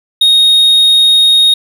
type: tone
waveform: triangle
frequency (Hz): 3729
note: A#7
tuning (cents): 0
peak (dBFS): -3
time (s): 0.21-1.54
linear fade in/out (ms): 5
effects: none